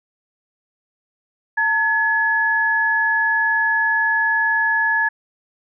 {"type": "tone pair together", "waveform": "sine", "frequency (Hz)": [900, 1699], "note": ["A5", "G#6"], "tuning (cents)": [39, 39], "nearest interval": "major seventh", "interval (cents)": 1100, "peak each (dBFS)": [-22, -16], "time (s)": [1.57, 5.09], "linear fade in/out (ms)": 10, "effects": []}